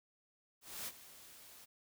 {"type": "noise with ADSR envelope", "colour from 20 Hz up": "white", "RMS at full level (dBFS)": -42, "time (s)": [0.61, 1.66], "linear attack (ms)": 260, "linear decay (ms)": 43, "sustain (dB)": -15, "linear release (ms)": 21, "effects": []}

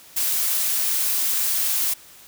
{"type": "noise", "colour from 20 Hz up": "blue", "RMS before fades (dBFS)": -22, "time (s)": [0.16, 1.94], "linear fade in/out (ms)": 10, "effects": ["white hiss -47 dBFS RMS until 2.27 s"]}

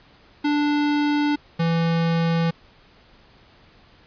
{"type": "tone pair in turn", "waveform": "square", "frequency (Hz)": [293.7, 166.32], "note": ["D4", "E3"], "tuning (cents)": [0, 16], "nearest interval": "minor seventh", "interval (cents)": 984, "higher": "first", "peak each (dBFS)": -19, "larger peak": "neither", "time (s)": [[0.44, 1.36], [1.59, 2.51]], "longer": "neither", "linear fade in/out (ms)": 10, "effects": ["pink hiss -53 dBFS RMS until 4.06 s", "resampled to 11025 Hz"]}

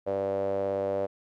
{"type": "tone with band-pass filter", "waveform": "sawtooth", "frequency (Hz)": 98.2, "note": "G2", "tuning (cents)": 4, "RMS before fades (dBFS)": -29, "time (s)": [0.06, 1.07], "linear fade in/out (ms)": 20, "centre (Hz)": 550, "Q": 8.8, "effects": []}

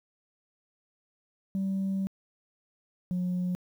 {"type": "tone pair in turn", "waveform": "sine", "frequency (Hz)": [193.1, 180.04], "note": ["G3", "F#3"], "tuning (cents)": [-26, -47], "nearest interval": "minor second", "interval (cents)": 121, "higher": "first", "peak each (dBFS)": -25, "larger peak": "neither", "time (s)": [[1.55, 2.07], [3.11, 3.55]], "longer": "first", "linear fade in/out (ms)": 0, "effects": ["tanh soft clip ceiling -25 dBFS", "10-bit"]}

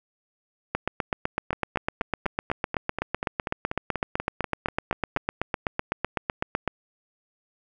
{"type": "two click trains", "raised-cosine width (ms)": 0.5, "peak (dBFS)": [-9, -13], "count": [48, 16], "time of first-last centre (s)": [[0.75, 6.677], [1.53, 5.171]], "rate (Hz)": [7.93, 4.12], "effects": []}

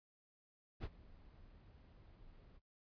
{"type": "noise with ADSR envelope", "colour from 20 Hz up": "brown", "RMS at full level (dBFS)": -39, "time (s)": [0.8, 2.6], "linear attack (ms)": 38, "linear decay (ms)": 44, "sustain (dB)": -22, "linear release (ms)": 40, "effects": ["noise-tail reverb RT60 0.2 s tail -23 dB re dry", "resampled to 11025 Hz"]}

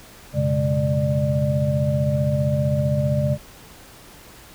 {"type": "tone cluster", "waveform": "sine", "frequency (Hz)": [90, 124, 139.4, 208.7, 594], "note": ["F#2", "B2", "C#3", "G#3", "D5"], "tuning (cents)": [-47, 7, 10, 9, 20], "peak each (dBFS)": [-28, -28, -20, -27, -24], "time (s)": [0.33, 3.38], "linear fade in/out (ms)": 50, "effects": ["pink hiss -45 dBFS RMS until 4.54 s"]}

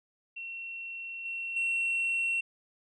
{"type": "tone with level steps", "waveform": "sine", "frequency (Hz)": 2721, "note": "F7", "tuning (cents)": -46, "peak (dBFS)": [-37, -33, -25], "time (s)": [0.36, 2.41], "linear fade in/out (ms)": 10, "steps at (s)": [1.25, 1.56], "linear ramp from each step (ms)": 5, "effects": ["tanh soft clip ceiling -25 dBFS"]}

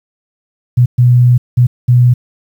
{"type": "tone bursts at uneven times", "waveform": "sine", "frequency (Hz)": 123.1, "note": "B2", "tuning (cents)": -5, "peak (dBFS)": -4, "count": 4, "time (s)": [[0.77, 0.86], [0.98, 1.38], [1.57, 1.67], [1.88, 2.14]], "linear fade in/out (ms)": 10, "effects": ["7-bit"]}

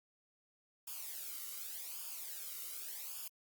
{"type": "noise with flanger", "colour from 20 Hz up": "blue", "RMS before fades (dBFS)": -45, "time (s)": [0.87, 3.28], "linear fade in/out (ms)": 5, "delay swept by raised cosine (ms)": [0.5, 1.2], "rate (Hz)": 0.86, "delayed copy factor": -0.7, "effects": ["Opus 48 kbps"]}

